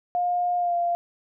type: tone with pitch glide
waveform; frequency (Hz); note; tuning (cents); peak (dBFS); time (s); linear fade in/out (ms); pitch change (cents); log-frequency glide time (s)
sine; 710 to 693.4; F5 to F5; +28 to -13; -21; 0.15-0.95; 0; -41; 0.57-0.75
effects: none